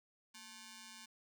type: ring-modulated tone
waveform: 5% pulse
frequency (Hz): 653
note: E5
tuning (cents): -17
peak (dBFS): -38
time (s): 0.34-1.06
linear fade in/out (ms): 10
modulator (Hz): 421
effects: none